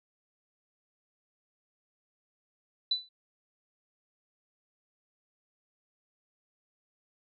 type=tone with exponential decay; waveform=sine; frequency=3983 Hz; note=B7; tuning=14 cents sharp; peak=-22 dBFS; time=2.91-3.09 s; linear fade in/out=5 ms; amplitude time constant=38 ms; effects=none